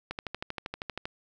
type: click train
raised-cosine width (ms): 0.3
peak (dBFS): -18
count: 13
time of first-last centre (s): 0.11-1.055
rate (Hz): 12.7
effects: none